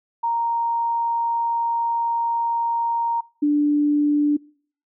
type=tone pair in turn; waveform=sine; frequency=931 / 293.8 Hz; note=A#5 / D4; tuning=-2 / +1 cents; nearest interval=octave + minor sixth; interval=1997 cents; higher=first; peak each=-19 / -15 dBFS; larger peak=second; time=0.23-3.21 / 3.42-4.37 s; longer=first; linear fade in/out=10 ms; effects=noise-tail reverb RT60 0.5 s tail -24 dB re dry